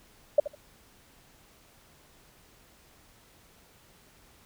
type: tone with echo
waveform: sine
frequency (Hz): 587.3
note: D5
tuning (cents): 0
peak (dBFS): -14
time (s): 0.38-0.4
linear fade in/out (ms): 5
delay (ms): 76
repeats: 2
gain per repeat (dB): -15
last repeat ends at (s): 0.552
effects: pink hiss -59 dBFS RMS until 4.45 s